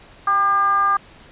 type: tone with frequency modulation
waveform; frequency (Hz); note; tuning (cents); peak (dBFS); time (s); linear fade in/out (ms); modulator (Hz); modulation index
sine; 1200; D6; +37; -14; 0.27-0.97; 5; 411; 0.54
effects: pink hiss -46 dBFS RMS until 1.31 s + resampled to 8000 Hz